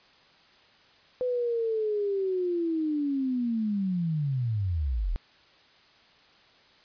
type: linear sweep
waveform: sine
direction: down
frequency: 506 to 35.18 Hz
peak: -25 dBFS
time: 1.21-5.16 s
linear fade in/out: 0 ms
effects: white hiss -58 dBFS RMS until 6.84 s + resampled to 11025 Hz